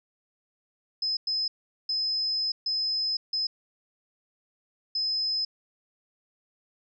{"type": "tone bursts at uneven times", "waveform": "sine", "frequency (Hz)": 5100, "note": "D#8", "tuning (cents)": 42, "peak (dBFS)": -25, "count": 6, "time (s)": [[1.02, 1.17], [1.27, 1.48], [1.89, 2.52], [2.66, 3.17], [3.33, 3.47], [4.95, 5.45]], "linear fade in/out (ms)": 5, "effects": []}